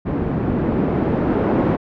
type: noise with low-pass filter sweep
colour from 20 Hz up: blue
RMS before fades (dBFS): -19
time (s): 0.05-1.77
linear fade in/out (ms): 20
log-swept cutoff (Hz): 210 to 330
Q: 1
effects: low-pass 2000 Hz 12 dB/octave